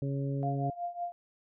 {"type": "harmonic tone", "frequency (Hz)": 138.59, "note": "C#3", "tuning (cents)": 0, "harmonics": [1, 2, 3, 4], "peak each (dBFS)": [-31, -37, -41, -43], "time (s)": [0.02, 0.7], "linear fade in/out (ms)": 2}
{"type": "tone with tremolo", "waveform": "sine", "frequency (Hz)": 698.5, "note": "F5", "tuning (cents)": 0, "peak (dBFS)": -30, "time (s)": [0.43, 1.12], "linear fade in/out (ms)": 0, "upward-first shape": "triangle", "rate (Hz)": 5.4, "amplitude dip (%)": 90}
{"effects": []}